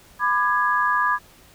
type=chord; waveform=sine; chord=G# diminished; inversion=first; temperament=just; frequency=996.7 / 1196.1 / 1661.2 Hz; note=B5 / D6 / G#6; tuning=+16 / +31 / 0 cents; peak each=-22 dBFS; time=0.19-1.19 s; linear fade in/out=50 ms; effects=pink hiss -51 dBFS RMS until 1.54 s